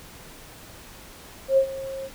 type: tone with ADSR envelope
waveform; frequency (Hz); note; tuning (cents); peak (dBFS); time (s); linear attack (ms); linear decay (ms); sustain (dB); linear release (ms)
sine; 537; C5; +45; -13; 1.48-2.1; 93; 85; -17; 54
effects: pink hiss -45 dBFS RMS until 2.14 s